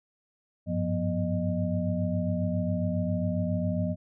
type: tone cluster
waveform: sine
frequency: 96.1 / 103.4 / 175.9 / 243.5 / 613 Hz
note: G2 / G#2 / F3 / B3 / D#5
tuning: -34 / -7 / +13 / -24 / -26 cents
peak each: -31 / -36 / -29 / -33 / -34 dBFS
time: 0.66-3.96 s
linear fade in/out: 50 ms
effects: none